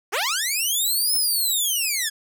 10% pulse linear two-way sweep, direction up then down, 336.7 to 5274 to 1639 Hz, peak -13 dBFS, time 0.12-2.1 s, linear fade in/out 20 ms, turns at 1.15 s, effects none

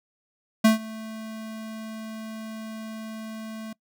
square tone with ADSR envelope, 220.2 Hz, A3, 2 cents sharp, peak -13 dBFS, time 0.64-3.73 s, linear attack 10 ms, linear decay 130 ms, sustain -22 dB, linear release 5 ms, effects noise-tail reverb RT60 0.1 s tail -23 dB re dry

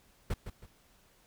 brown noise with echo, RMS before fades -31 dBFS, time 0.3-0.34 s, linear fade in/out 5 ms, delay 160 ms, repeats 2, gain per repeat -9 dB, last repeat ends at 0.66 s, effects pink hiss -65 dBFS RMS until 1.26 s

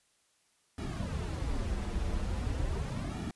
brown noise with flanger, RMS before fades -34 dBFS, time 0.78-3.31 s, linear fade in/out 2 ms, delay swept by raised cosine 1.9 to 7.7 ms, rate 0.41 Hz, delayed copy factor -0.8, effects white hiss -71 dBFS RMS until 3.35 s + resampled to 24000 Hz

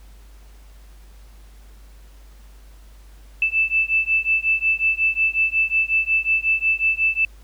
sine beating tone pair, 2637 / 2642.5 Hz, E7 / E7, 0 / +4 cents, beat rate 5.5 Hz, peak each -20 dBFS, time 3.42-7.25 s, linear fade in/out 2 ms, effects added 50 Hz sine -42 dBFS peak until 7.43 s + pink hiss -55 dBFS RMS until 7.43 s

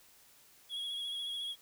triangle tone with vibrato, 3322 Hz, G#7, in tune, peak -35 dBFS, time 0.69-1.56 s, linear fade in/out 50 ms, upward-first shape sine, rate 14 Hz, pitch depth 32 cents each way, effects white hiss -62 dBFS RMS until 1.61 s

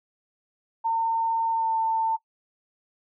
sine tone with pitch glide, 908 to 896 Hz, A#5 to A5, -46 to +31 cents, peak -21 dBFS, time 0.84-2.17 s, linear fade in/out 20 ms, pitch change -23 cents, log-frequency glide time 1.5-1.76 s, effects noise-tail reverb RT60 0.1 s tail -19 dB re dry

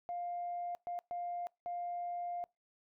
sine tone bursts at uneven times, 702 Hz, F5, 9 cents sharp, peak -36 dBFS, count 4, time 0.09-0.75 / 0.87-0.99 / 1.11-1.47 / 1.66-2.44 s, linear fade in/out 0 ms, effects noise-tail reverb RT60 0.2 s tail -25 dB re dry + tanh soft clip ceiling -32 dBFS

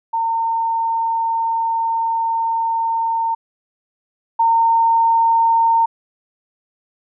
sine tone pair in turn, 911 / 914.3 Hz, A#5 / A#5, -40 / -34 cents, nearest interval unison, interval 6 cents, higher second, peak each -16 / -11 dBFS, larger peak second, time 0.13-3.35 / 4.39-5.86 s, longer first, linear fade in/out 10 ms, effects none

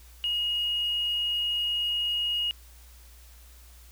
sine tone with quantisation, 2876 Hz, F#7, 50 cents flat, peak -25 dBFS, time 0.24-2.51 s, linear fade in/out 0 ms, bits 8, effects added 60 Hz sine -49 dBFS peak until 3.91 s + white hiss -56 dBFS RMS until 3.91 s

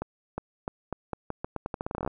accelerating click train, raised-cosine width 1 ms, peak -17 dBFS, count 20, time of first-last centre 0.02-2.076 s, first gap 360 ms, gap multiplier 0.83, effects none

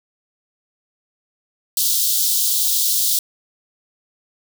white high-pass noise, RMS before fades -18 dBFS, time 1.77-3.19 s, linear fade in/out 2 ms, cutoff 3400 Hz, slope 48 dB/octave, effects none

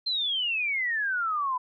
sine exponential sweep, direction down, 4186 to 987.8 Hz, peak -25 dBFS, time 0.06-1.58 s, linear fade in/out 10 ms, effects none

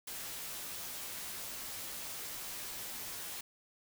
white noise with comb filter, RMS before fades -43 dBFS, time 0.07-3.41 s, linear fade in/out 5 ms, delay 14 ms, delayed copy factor -0.6, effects none

